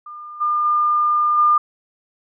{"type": "tone with level steps", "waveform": "sine", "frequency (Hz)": 1205, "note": "D6", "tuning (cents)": 44, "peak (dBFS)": [-32, -16, -14, -11], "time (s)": [0.06, 1.58], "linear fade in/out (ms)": 5, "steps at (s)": [0.4, 0.64, 1.37], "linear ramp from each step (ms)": 20, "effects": []}